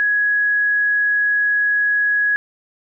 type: tone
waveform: sine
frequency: 1671 Hz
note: G#6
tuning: 10 cents sharp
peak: -14 dBFS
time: 0-2.36 s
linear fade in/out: 0 ms
effects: none